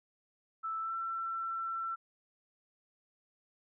sine tone with pitch glide, 1318.5 to 1343.9 Hz, E6 to E6, 0 to +33 cents, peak -34 dBFS, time 0.63-1.96 s, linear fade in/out 20 ms, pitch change +33 cents, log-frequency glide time 0.8-0.94 s, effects none

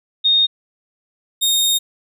sine / sawtooth tone pair in turn, 3698 / 3698 Hz, A#7 / A#7, -15 / -15 cents, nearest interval unison, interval 0 cents, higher neither, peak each -11 dBFS, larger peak neither, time 0.24-0.47 / 1.41-1.79 s, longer second, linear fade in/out 20 ms, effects none

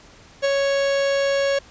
45% pulse tone with ADSR envelope, 554.4 Hz, C#5, in tune, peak -16 dBFS, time 0.42-1.59 s, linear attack 26 ms, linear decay 19 ms, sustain -2 dB, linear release 7 ms, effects pink hiss -48 dBFS RMS until 1.7 s + resampled to 16000 Hz

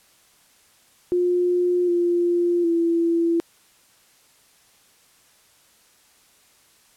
sine tone with pitch steps, 355.8 / 347.9 / 336.1 Hz, F4 / F4 / E4, +32 / -7 / +34 cents, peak -17 dBFS, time 1.12-3.4 s, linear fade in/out 0 ms, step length 760 ms, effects white hiss -57 dBFS RMS until 6.96 s + low-pass 12000 Hz 12 dB/octave

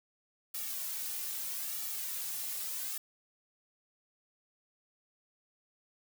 blue noise with flanger, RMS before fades -38 dBFS, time 0.54-2.98 s, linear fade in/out 5 ms, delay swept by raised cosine 1.9 to 3.1 ms, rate 0.79 Hz, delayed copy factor -0.9, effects none

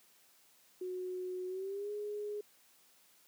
sine tone with pitch glide, 366.5 to 416.2 Hz, F#4 to G#4, -16 to +4 cents, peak -37 dBFS, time 0.81-2.41 s, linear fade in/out 5 ms, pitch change +220 cents, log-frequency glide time 1.47-1.91 s, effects white hiss -66 dBFS RMS until 3.27 s + high-pass 150 Hz 12 dB/octave

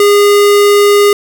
square tone, 408.7 Hz, G#4, 28 cents flat, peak -5 dBFS, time 0-1.13 s, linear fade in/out 2 ms, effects none

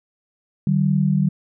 sine tone pair together, 150 / 191.18 Hz, D3 / G3, +37 / -43 cents, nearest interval major third, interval 420 cents, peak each -18 dBFS, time 0.67-1.29 s, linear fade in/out 2 ms, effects none

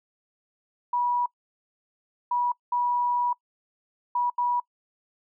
sine tone bursts at uneven times, 972 Hz, B5, 28 cents flat, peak -22 dBFS, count 5, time 0.93-1.26 / 2.31-2.52 / 2.72-3.33 / 4.15-4.3 / 4.38-4.6 s, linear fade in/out 5 ms, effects noise-tail reverb RT60 0.1 s tail -24 dB re dry

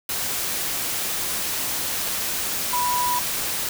sine tone in noise, 982 Hz, B5, 10 cents flat, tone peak -21 dBFS, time 2.73-3.19 s, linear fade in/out 2 ms, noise white, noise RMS -26 dBFS, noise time 0.09-3.69 s, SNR +2 dB, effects none

